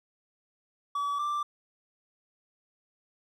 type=tone pair in turn; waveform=triangle; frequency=1144 / 1177.5 Hz; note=D6 / D6; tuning=-46 / +4 cents; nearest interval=unison; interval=50 cents; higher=second; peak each=-26 dBFS; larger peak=neither; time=0.95-1.19 / 1.19-1.43 s; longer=neither; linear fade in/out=5 ms; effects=none